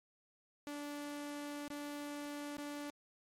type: tone with dropouts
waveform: sawtooth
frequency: 290.9 Hz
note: D4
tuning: 16 cents flat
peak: -38 dBFS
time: 0.67-2.9 s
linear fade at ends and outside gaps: 0 ms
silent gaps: 1.679-1.703 / 2.569-2.583 s
effects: MP3 64 kbps